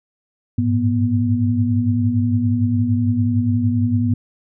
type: tone cluster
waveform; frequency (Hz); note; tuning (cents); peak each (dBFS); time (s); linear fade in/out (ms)
sine; 97.7 / 104.5 / 115.2 / 243.2; G2 / G#2 / A#2 / B3; -5 / +11 / -20 / -26; -26 / -18 / -26 / -18; 0.58-4.14; 5
effects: none